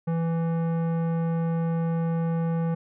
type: tone with tanh clipping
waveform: sine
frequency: 165.7 Hz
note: E3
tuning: 9 cents sharp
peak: -25 dBFS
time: 0.07-2.75 s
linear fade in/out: 10 ms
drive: 15 dB
effects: none